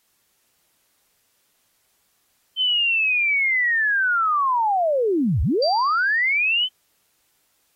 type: linear two-way sweep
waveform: sine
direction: down then up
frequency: 3094 to 57.9 to 3094 Hz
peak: -17 dBFS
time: 2.56-6.69 s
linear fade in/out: 50 ms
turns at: 5.42 s
type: tone with exponential decay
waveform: sine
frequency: 4699 Hz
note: D8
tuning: in tune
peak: -21 dBFS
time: 5.62-6.41 s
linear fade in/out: 5 ms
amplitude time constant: 170 ms
effects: white hiss -66 dBFS RMS until 7.75 s + AAC 48 kbps